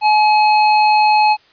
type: tone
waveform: square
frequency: 850 Hz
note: G#5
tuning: 40 cents sharp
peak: -10 dBFS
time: 0.01-1.37 s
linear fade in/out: 50 ms
effects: white hiss -51 dBFS RMS until 1.52 s + resampled to 11025 Hz